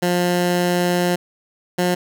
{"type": "tone pair in turn", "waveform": "15% pulse", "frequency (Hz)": [177, 178.64], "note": ["F3", "F3"], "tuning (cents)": [23, 39], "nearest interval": "unison", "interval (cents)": 16, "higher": "second", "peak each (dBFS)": -10, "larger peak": "neither", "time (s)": [[0.02, 1.16], [1.78, 1.95]], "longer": "first", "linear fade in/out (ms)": 10, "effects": []}